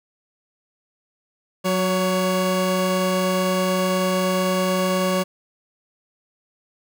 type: tone pair together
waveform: 30% pulse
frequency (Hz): 184 / 561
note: F#3 / C#5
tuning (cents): -9 / +21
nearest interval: octave + perfect fifth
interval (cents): 1930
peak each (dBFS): -19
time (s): 1.64-5.24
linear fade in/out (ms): 20
effects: none